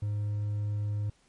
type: tone with hard clipping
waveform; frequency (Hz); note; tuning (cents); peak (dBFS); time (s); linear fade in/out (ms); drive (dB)
triangle; 103.83; G#2; 0; -29; 0.02-1.1; 5; 5
effects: pink hiss -66 dBFS RMS until 1.28 s + MP3 48 kbps